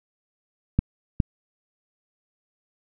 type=clicks; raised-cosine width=5 ms; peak=-6 dBFS; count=2; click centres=0.79 / 1.202 s; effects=none